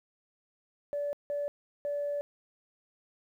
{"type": "tone bursts at uneven times", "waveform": "sine", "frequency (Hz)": 578, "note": "D5", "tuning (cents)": -28, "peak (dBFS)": -29, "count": 3, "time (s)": [[0.93, 1.13], [1.3, 1.48], [1.85, 2.21]], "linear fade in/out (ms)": 0, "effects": ["tanh soft clip ceiling -26 dBFS", "11-bit"]}